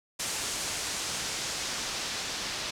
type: noise with low-pass filter sweep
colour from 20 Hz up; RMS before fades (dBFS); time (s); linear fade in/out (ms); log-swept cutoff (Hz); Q
white; -34; 0.19-2.71; 10; 8000 to 5100; 1.1
effects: none